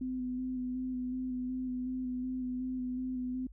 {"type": "tone with vibrato", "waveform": "sine", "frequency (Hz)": 253.6, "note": "B3", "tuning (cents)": 46, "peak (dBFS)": -33, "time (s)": [0.01, 3.47], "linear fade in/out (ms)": 5, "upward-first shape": "square", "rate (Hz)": 2.7, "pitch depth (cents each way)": 17, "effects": ["added 50 Hz sine -49 dBFS peak until 3.52 s"]}